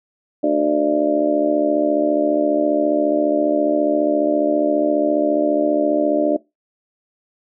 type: harmonic tone with a mistuned harmonic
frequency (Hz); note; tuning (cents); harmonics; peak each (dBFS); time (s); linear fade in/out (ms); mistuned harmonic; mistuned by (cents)
74.7; D2; +30; 3 / 4 / 5 / 6 / 7 / 8 / 9; -30 / -18 / -24 / -29 / -29 / -18 / -26; 0.43-6.37; 10; 7; +51
effects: noise-tail reverb RT60 0.2 s tail -21 dB re dry